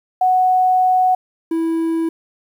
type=tone pair in turn; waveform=sine / triangle; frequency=740 / 327.8 Hz; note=F#5 / E4; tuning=0 / -10 cents; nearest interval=octave + major second; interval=1410 cents; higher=first; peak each=-11 / -14 dBFS; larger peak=first; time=0.21-1.15 / 1.51-2.09 s; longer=first; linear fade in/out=5 ms; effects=8-bit